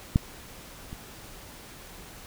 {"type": "clicks", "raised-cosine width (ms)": 5, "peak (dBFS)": [-7, -25], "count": 2, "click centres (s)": [0.159, 0.929], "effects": ["pink hiss -46 dBFS RMS until 2.26 s"]}